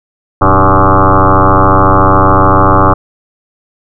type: tone with frequency modulation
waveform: sine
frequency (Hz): 577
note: D5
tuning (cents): -31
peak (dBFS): -3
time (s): 0.41-2.94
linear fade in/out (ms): 10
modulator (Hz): 93.9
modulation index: 7.6
effects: none